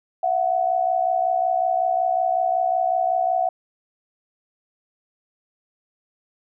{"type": "tone pair together", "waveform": "sine", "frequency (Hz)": [674.6, 740], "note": ["E5", "F#5"], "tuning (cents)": [40, 0], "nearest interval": "major second", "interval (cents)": 160, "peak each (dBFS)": [-22, -20], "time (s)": [0.23, 3.49], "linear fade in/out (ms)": 5, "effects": []}